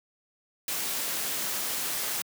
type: noise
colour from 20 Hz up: white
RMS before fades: -31 dBFS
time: 0.68-2.22 s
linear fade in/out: 2 ms
effects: high-pass 150 Hz 12 dB/octave